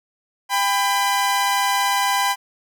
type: tone pair together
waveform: sawtooth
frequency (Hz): 797 / 1000.7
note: G5 / B5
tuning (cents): +28 / +23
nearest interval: major third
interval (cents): 395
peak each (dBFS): -17 / -16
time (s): 0.49-2.36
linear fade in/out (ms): 50
effects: none